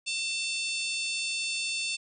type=harmonic tone with a mistuned harmonic; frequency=892 Hz; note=A5; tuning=23 cents sharp; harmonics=3 / 4 / 5 / 6 / 7 / 8 / 9 / 10; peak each=-32 / -37 / -36 / -42 / -45 / -42 / -41 / -44 dBFS; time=0.06-1.97 s; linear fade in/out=20 ms; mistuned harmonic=9; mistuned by=+20 cents; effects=none